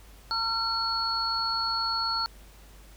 sine tone cluster, 908 / 1364 / 4381 Hz, A#5 / F6 / C#8, -46 / -41 / -21 cents, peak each -34 / -30 / -28 dBFS, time 0.31-2.26 s, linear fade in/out 0 ms, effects added 50 Hz sine -49 dBFS peak until 2.96 s + pink hiss -55 dBFS RMS until 2.96 s

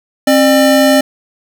square tone pair together, 267.3 / 600.1 Hz, C4 / D5, +37 / +37 cents, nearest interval octave + major second, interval 1400 cents, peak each -10 dBFS, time 0.27-1.01 s, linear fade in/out 5 ms, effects none

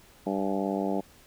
harmonic tone with a mistuned harmonic, 97.9 Hz, G2, 2 cents flat, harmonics 2 / 3 / 4 / 5 / 6 / 7 / 8 / 9, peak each -31 / -32 / -34 / -36 / -36 / -35 / -41 / -39 dBFS, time 0.26-1.01 s, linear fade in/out 10 ms, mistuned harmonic 9, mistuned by -52 cents, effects pink hiss -56 dBFS RMS until 1.26 s

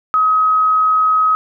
sine tone, 1269 Hz, D#6, 34 cents sharp, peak -10 dBFS, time 0.14-1.35 s, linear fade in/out 0 ms, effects none

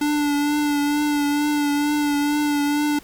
square tone with vibrato, 292.5 Hz, D4, 7 cents flat, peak -19 dBFS, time 0.01-2.99 s, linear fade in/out 5 ms, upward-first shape triangle, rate 2.2 Hz, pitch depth 30 cents each way, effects pink hiss -47 dBFS RMS until 3.03 s

